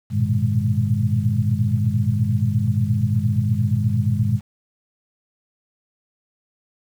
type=tone cluster; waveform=sine; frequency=99.5 / 114.1 / 122.6 / 153.6 / 205.1 Hz; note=G2 / A#2 / B2 / D#3 / G#3; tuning=+26 / -37 / -12 / -22 / -21 cents; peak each=-22 / -21 / -23 / -28 / -25 dBFS; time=0.1-4.41 s; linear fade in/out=50 ms; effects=8-bit